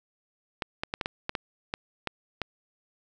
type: clicks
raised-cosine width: 0.3 ms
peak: -13 dBFS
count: 10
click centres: 0.622 / 0.835 / 0.939 / 1.012 / 1.059 / 1.294 / 1.352 / 1.739 / 2.073 / 2.417 s
effects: none